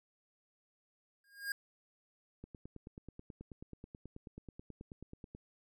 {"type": "tone with exponential growth", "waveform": "square", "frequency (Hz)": 1622, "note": "G#6", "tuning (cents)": -41, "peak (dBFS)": -33, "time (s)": [1.24, 1.52], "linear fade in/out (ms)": 2, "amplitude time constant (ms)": 59}
{"type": "click train", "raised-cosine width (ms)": 3, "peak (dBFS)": -35, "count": 28, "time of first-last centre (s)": [2.44, 5.349], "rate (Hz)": 9.28}
{"effects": []}